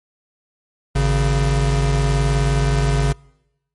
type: tone pair together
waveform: square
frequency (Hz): 52.55 / 138.59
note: G#1 / C#3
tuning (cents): +21 / 0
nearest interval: octave + perfect fourth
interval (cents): 1679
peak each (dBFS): -18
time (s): 0.95-3.13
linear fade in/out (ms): 10
effects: noise-tail reverb RT60 0.9 s tail -26 dB re dry + MP3 48 kbps